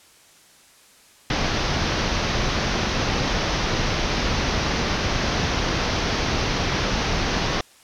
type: low-pass noise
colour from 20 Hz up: pink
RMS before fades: -23 dBFS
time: 1.3-7.61 s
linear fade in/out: 2 ms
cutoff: 6200 Hz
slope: 96 dB/octave
effects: white hiss -52 dBFS RMS until 7.83 s + low-pass 10000 Hz 12 dB/octave